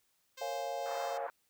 5% pulse tone with tremolo, 523.3 Hz, C5, in tune, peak -33 dBFS, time 0.37-1.18 s, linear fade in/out 10 ms, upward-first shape sine, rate 2 Hz, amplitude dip 40%
sine chord, Bb minor seventh, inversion none, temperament equal with one note detuned, 466.2 / 550.5 / 698.5 / 830.6 Hz, Bb4 / Db5 / F5 / Ab5, 0 / -12 / 0 / 0 cents, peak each -45 / -39 / -39 / -42 dBFS, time 0.41-1.27 s, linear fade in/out 5 ms
pink band-pass noise, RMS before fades -45 dBFS, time 0.86-1.3 s, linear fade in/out 0 ms, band 660 to 1500 Hz, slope 24 dB/octave
effects white hiss -75 dBFS RMS until 1.49 s

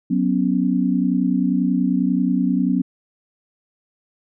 sine chord, F# suspended fourth, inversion none, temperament equal, 185 / 246.9 / 277.2 Hz, F#3 / B3 / C#4, 0 / 0 / 0 cents, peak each -20 / -20 / -21 dBFS, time 0.1-2.82 s, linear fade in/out 10 ms, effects none

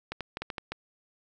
clicks, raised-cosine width 0.3 ms, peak -18 dBFS, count 7, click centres 0.12 / 0.207 / 0.371 / 0.42 / 0.502 / 0.582 / 0.72 s, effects none

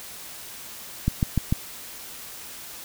click train, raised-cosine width 5 ms, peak -8 dBFS, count 4, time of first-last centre 1.08-1.525 s, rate 6.74 Hz, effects white hiss -40 dBFS RMS until 2.84 s

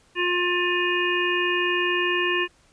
harmonic tone, 355.1 Hz, F4, 29 cents sharp, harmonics 1 / 3 / 5 / 7 / 8, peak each -25 / -29 / -26 / -27 / -29 dBFS, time 0.15-2.48 s, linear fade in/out 50 ms, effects pink hiss -59 dBFS RMS until 2.72 s + resampled to 22050 Hz

